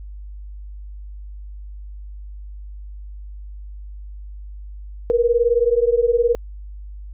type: beating tone pair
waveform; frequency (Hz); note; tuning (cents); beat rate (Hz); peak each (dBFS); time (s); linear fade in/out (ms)
sine; 465.4 / 484.4; A#4 / B4; -3 / -34; 19; -17; 5.1-6.35; 0
effects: added 50 Hz sine -32 dBFS peak until 7.13 s